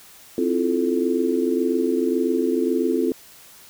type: chord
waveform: sine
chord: F major seventh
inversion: second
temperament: just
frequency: 261.9 / 327.4 / 349.2 / 436.5 Hz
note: C4 / E4 / F4 / A4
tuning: +2 / -12 / 0 / -14 cents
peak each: -23 / -26 / -23 / -24 dBFS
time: 0.38-3.12 s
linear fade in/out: 2 ms
effects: white hiss -47 dBFS RMS until 3.69 s